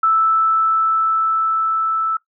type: tone with level ramp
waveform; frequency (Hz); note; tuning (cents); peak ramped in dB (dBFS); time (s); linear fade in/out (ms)
sine; 1317; E6; -2; -11 to -16; 0.03-2.17; 5
effects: noise-tail reverb RT60 0.1 s tail -17 dB re dry